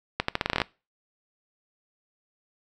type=accelerating click train; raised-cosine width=0.3 ms; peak=-7 dBFS; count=11; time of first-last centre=0.2-0.617 s; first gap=84 ms; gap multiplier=0.83; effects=noise-tail reverb RT60 0.3 s tail -22 dB re dry